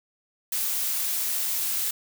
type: noise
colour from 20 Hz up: blue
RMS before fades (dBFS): -27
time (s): 0.52-1.91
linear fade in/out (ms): 5
effects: none